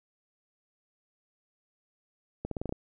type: accelerating click train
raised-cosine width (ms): 2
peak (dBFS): -20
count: 7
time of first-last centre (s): 2.45-2.724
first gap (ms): 63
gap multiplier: 0.87
effects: none